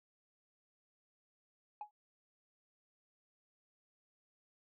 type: tone with exponential decay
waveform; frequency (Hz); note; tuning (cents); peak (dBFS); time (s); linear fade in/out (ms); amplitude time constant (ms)
sine; 838; G#5; +15; -36; 1.81-1.91; 2; 20
effects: tanh soft clip ceiling -38 dBFS